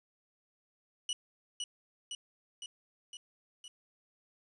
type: tone with echo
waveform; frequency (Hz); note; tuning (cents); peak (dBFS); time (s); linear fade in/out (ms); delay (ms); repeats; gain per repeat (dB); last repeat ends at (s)
sawtooth; 2941; F#7; -11; -29; 1.09-1.13; 2; 510; 5; -3; 3.68
effects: resampled to 24000 Hz + 11-bit